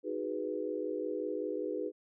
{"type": "chord", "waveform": "sine", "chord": "G# minor seventh", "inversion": "second", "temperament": "equal", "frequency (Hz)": [311.1, 370, 415.3, 493.9], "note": ["D#4", "F#4", "G#4", "B4"], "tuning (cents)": [0, 0, 0, 0], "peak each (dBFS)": [-39, -40, -38, -38], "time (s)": [0.03, 1.92], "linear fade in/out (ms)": 50, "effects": []}